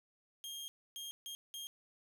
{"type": "tone bursts at uneven times", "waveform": "sawtooth", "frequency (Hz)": 3224, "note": "G7", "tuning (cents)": 48, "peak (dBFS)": -40, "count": 4, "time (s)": [[0.44, 0.68], [0.96, 1.11], [1.26, 1.35], [1.54, 1.67]], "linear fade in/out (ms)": 0, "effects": []}